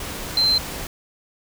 sine tone in noise, 4110 Hz, C8, 32 cents flat, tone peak -15 dBFS, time 0.37-0.58 s, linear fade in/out 2 ms, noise pink, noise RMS -31 dBFS, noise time 0-0.87 s, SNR +13 dB, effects none

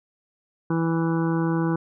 harmonic tone, 164.81 Hz, E3, in tune, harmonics 1 / 2 / 3 / 5 / 6 / 7 / 8 / 9, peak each -23 / -24 / -33 / -36 / -35 / -38 / -42 / -37 dBFS, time 0.7-1.76 s, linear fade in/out 5 ms, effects none

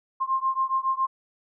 sine beating tone pair, 1056 / 1063.2 Hz, C6 / C6, +16 / +27 cents, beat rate 7.2 Hz, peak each -25 / -26 dBFS, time 0.2-1.07 s, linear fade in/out 20 ms, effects none

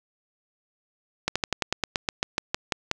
slowing click train, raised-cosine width 0.2 ms, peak -6 dBFS, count 14, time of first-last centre 1.28-2.914 s, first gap 76 ms, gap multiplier 1.08, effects none

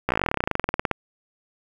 slowing click train, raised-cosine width 0.5 ms, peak -6 dBFS, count 26, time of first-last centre 0.09-0.913 s, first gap 15 ms, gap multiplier 1.06, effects 7-bit

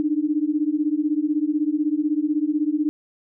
sine beating tone pair, 293.7 / 309.7 Hz, D4 / D#4, 0 / -8 cents, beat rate 16 Hz, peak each -22 dBFS, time 0-2.89 s, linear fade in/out 0 ms, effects none

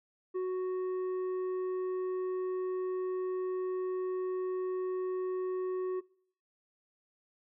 sine tone with tanh clipping, 370 Hz, F#4, in tune, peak -32 dBFS, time 0.34-6.01 s, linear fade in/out 20 ms, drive 6 dB, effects noise-tail reverb RT60 0.6 s tail -23 dB re dry

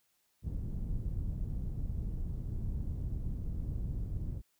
pink low-pass noise, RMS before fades -36 dBFS, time 0.42-4.42 s, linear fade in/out 50 ms, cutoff 130 Hz, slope 12 dB/octave, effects white hiss -75 dBFS RMS until 4.59 s

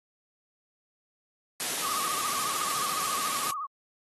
white noise, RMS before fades -31 dBFS, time 1.6-3.51 s, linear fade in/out 0 ms
sine tone with vibrato, 1174.7 Hz, D6, in tune, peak -31 dBFS, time 1.82-3.67 s, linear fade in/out 20 ms, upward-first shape sine, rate 14 Hz, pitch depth 120 cents each way
effects high-pass 150 Hz 12 dB/octave + AAC 32 kbps

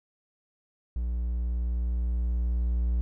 triangle tone with level ramp, 59.5 Hz, A#1, 36 cents sharp, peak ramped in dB -25 to -21 dBFS, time 0.96-3.01 s, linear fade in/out 0 ms, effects none

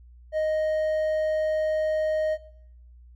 sine tone with hard clipping, 622.3 Hz, D#5, in tune, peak -23 dBFS, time 0.32-2.38 s, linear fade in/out 50 ms, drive 3 dB, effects noise-tail reverb RT60 0.7 s tail -19 dB re dry + added 60 Hz sine -47 dBFS peak until 3.15 s

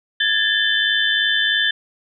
sine tone cluster, 1669 / 1772 / 3079 / 3529 Hz, G#6 / A6 / G7 / A7, +8 / +12 / -32 / +4 cents, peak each -21 dBFS, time 0.2-1.71 s, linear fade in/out 5 ms, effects none

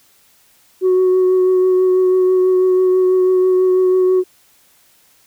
sine tone with vibrato, 370 Hz, F#4, in tune, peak -8 dBFS, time 0.81-4.24 s, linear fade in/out 50 ms, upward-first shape triangle, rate 6.1 Hz, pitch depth 17 cents each way, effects tanh soft clip ceiling -8 dBFS + white hiss -53 dBFS RMS until 5.26 s

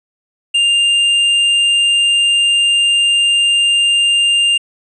triangle tone with tanh clipping, 2800 Hz, F7, 4 cents sharp, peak -11 dBFS, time 0.54-4.58 s, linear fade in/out 10 ms, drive 12 dB, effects resampled to 24000 Hz

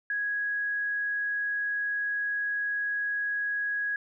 sine tone, 1661.2 Hz, G#6, in tune, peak -27 dBFS, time 0.1-3.96 s, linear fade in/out 2 ms, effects none

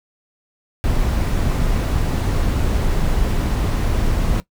brown noise, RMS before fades -18 dBFS, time 0.84-4.4 s, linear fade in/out 0 ms, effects noise-tail reverb RT60 0.1 s tail -18 dB re dry

